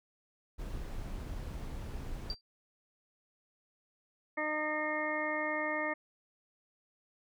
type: noise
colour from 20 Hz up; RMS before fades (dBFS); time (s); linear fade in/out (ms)
brown; -40; 0.58-2.35; 20
type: tone with exponential decay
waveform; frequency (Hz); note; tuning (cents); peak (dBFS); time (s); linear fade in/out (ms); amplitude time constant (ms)
sine; 4699; D8; 0; -32; 2.3-2.41; 1; 23
type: harmonic tone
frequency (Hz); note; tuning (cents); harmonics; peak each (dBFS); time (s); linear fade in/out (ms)
305.3; D#4; -33; 1 / 2 / 3 / 4 / 6 / 7; -40 / -37 / -41 / -41 / -37 / -39; 4.37-5.94; 10
effects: none